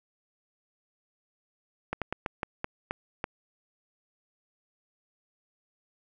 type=slowing click train; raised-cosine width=0.5 ms; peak=-15 dBFS; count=8; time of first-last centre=1.93-3.241 s; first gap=87 ms; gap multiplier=1.25; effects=none